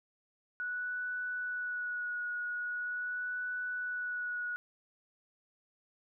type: tone with vibrato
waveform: sine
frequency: 1469 Hz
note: F#6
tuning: 13 cents flat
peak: -34 dBFS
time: 0.6-4.56 s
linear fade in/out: 0 ms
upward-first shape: sine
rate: 0.42 Hz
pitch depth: 18 cents each way
effects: none